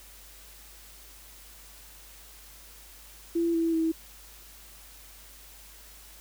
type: tone with pitch steps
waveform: sine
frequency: 336.9 / 330.3 / 323.9 Hz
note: E4 / E4 / E4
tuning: +38 / +4 / -30 cents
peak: -23 dBFS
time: 3.35-3.92 s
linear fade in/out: 10 ms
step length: 190 ms
effects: added 50 Hz sine -53 dBFS peak until 6.2 s + white hiss -51 dBFS RMS until 6.2 s